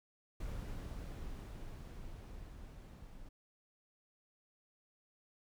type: noise with level ramp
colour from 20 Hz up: brown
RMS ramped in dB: -42 to -53 dBFS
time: 0.4-3.29 s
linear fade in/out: 5 ms
effects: none